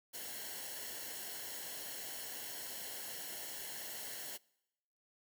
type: noise with comb filter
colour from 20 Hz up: white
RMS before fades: -45 dBFS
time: 0.13-4.38 s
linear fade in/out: 20 ms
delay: 0.82 ms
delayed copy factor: -0.65
effects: noise-tail reverb RT60 0.9 s tail -25 dB re dry